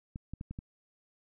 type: clicks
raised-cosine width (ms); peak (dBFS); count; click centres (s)
5; -27; 5; 0.159 / 0.336 / 0.411 / 0.51 / 0.589
effects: none